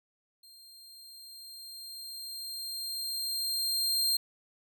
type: tone with level ramp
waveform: sawtooth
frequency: 4189 Hz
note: C8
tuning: 1 cent sharp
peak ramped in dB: -50 to -22 dBFS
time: 0.43-4.17 s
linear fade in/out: 5 ms
effects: none